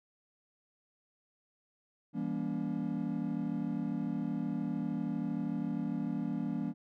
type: chord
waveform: triangle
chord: E diminished seventh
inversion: none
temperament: just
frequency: 164.81 / 197.78 / 237.3 / 284.8 Hz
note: E3 / G3 / Bb3 / Db4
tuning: 0 / +16 / +31 / +47 cents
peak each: -37 / -36 / -35 / -36 dBFS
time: 2.13-6.74 s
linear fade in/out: 50 ms
effects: none